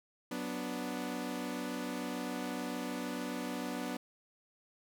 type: chord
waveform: sawtooth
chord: B minor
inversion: second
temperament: equal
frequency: 185 / 246.9 / 293.7 Hz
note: F#3 / B3 / D4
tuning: 0 / 0 / 0 cents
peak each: -40 / -35 / -37 dBFS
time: 0.31-3.97 s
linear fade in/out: 5 ms
effects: none